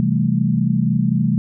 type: chord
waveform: sine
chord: A minor seventh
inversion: first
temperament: equal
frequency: 130.81 / 164.81 / 196 / 220 Hz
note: C3 / E3 / G3 / A3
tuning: 0 / 0 / 0 / 0 cents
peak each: -20 dBFS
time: 0-1.38 s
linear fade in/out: 0 ms
effects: none